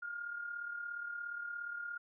sine tone with amplitude modulation, 1415 Hz, F6, 22 cents sharp, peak -37 dBFS, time 0.02-1.98 s, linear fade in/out 10 ms, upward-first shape sine, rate 37.1 Hz, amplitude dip 55%, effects none

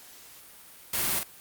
white noise with echo, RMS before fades -28 dBFS, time 0.93-1.19 s, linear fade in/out 5 ms, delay 44 ms, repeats 1, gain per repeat -5 dB, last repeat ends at 1.234 s, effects white hiss -50 dBFS RMS until 1.4 s + Opus 48 kbps

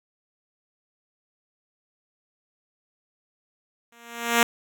5% pulse tone with exponential growth, 234.5 Hz, A#3, 11 cents sharp, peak -3 dBFS, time 3.92-4.43 s, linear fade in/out 2 ms, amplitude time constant 110 ms, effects none

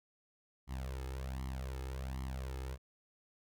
sawtooth tone with flanger, 65.41 Hz, C2, in tune, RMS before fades -41 dBFS, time 0.67-2.78 s, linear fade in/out 50 ms, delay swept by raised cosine 0.96 to 2.36 ms, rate 1.3 Hz, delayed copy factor +0.8, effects none

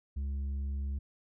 sine tone with tanh clipping, 69.3 Hz, C#2, in tune, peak -33 dBFS, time 0.16-0.99 s, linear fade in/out 10 ms, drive 5 dB, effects none

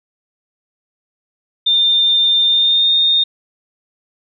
sine tone with pitch glide, 3606 to 3667 Hz, A7 to A#7, +42 to -29 cents, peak -10 dBFS, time 1.66-3.24 s, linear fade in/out 10 ms, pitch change +29 cents, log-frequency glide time 2.45-2.92 s, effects none

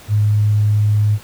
sine tone, 105.1 Hz, G#2, 21 cents sharp, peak -11 dBFS, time 0.08-1.19 s, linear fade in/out 50 ms, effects pink hiss -41 dBFS RMS until 1.23 s

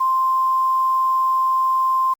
sine tone with quantisation, 1046.5 Hz, C6, in tune, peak -15 dBFS, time 0-2.14 s, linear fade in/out 10 ms, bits 7, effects Opus 48 kbps

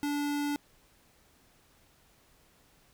square tone, 290 Hz, D4, 22 cents flat, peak -30 dBFS, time 0.03-0.56 s, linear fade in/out 0 ms, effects pink hiss -64 dBFS RMS until 2.93 s

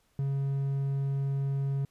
triangle tone, 137.9 Hz, C#3, 9 cents flat, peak -25 dBFS, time 0.19-1.85 s, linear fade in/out 2 ms, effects pink hiss -70 dBFS RMS until 1.9 s + resampled to 32000 Hz

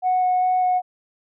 sine tone with pitch steps, 737 / 732 / 737 / 731 Hz, F#5 / F#5 / F#5 / F#5, -7 / -19 / -7 / -21 cents, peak -15 dBFS, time 0.02-0.82 s, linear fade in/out 50 ms, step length 200 ms, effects tanh soft clip ceiling -13 dBFS

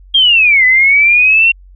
sine linear two-way sweep, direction down then up, 3257 to 1994 to 2749 Hz, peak -5 dBFS, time 0.14-1.52 s, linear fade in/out 10 ms, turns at 0.65 s, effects added 46 Hz sine -36 dBFS peak until 1.75 s

